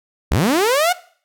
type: linear sweep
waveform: sawtooth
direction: up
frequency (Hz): 45.81 to 746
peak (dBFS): -10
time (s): 0.31-0.93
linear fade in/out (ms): 10
effects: noise-tail reverb RT60 0.5 s tail -19 dB re dry